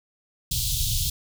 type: band-stop noise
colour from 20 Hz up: pink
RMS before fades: -25 dBFS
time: 0.51-1.1 s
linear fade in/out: 5 ms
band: 140 to 3200 Hz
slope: 48 dB/octave
effects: none